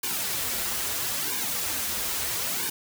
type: noise with flanger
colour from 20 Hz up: white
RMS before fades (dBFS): -29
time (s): 0.03-2.7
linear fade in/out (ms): 5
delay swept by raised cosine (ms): 1.5 to 7.1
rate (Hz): 0.76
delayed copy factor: -0.85
effects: none